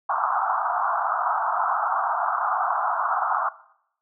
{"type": "band-pass noise", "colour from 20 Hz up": "white", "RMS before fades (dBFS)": -24, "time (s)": [0.09, 3.49], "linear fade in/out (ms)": 5, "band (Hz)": [680, 1400], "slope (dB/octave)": 96, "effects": ["noise-tail reverb RT60 0.7 s tail -18 dB re dry"]}